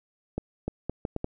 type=accelerating click train; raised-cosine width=2 ms; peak=-16 dBFS; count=6; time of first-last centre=0.38-1.244 s; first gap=300 ms; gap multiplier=0.72; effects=none